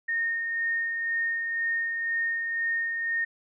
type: tone with tremolo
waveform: sine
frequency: 1840 Hz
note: A#6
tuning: 23 cents flat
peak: -24 dBFS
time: 0.08-3.25 s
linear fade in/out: 10 ms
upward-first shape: sine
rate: 2 Hz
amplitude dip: 35%
effects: none

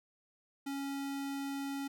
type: tone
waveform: square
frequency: 277.2 Hz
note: C#4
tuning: in tune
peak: -37 dBFS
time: 0.66-1.88 s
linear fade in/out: 10 ms
effects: none

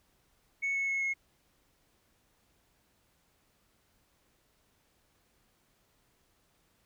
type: tone with pitch steps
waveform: sine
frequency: 2211 / 2197 / 2183 / 2169 Hz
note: C#7 / C#7 / C#7 / C#7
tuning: -5 / -16 / -27 / -38 cents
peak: -27 dBFS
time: 0.62-1.14 s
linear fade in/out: 20 ms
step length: 130 ms
effects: tanh soft clip ceiling -27 dBFS + pink hiss -71 dBFS RMS until 6.85 s

